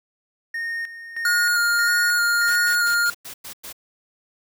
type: tone with tremolo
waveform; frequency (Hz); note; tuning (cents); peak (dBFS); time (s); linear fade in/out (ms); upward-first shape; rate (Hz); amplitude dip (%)
triangle; 1844; A#6; -19; -23; 0.54-3.04; 5; square; 1.6; 70
type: tone with vibrato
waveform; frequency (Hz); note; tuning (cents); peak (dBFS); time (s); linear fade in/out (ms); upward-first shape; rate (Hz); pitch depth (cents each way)
square; 1426; F6; +36; -18; 1.25-3.1; 2; square; 1.6; 15
type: noise bursts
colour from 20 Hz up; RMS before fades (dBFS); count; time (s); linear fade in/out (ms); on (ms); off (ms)
white; -36; 7; 2.47-3.728; 10; 94; 100
effects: none